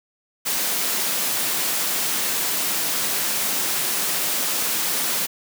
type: high-pass noise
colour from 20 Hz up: white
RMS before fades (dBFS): -23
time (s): 0.45-5.27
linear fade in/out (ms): 20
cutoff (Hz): 140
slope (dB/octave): 48
effects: none